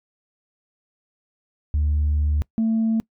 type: tone pair in turn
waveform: sine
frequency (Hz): 74.5 / 223.6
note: D2 / A3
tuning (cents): +25 / +28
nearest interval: octave + perfect fifth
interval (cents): 1903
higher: second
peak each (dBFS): -16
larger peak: neither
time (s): 1.74-2.42 / 2.58-3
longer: first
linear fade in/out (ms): 0
effects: noise-tail reverb RT60 0.1 s tail -25 dB re dry + tanh soft clip ceiling -15 dBFS